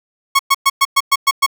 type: tone bursts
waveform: sawtooth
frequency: 1100 Hz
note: C#6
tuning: 14 cents flat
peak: -5 dBFS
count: 8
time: 0.35-1.464 s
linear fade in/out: 10 ms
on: 43 ms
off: 110 ms
effects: none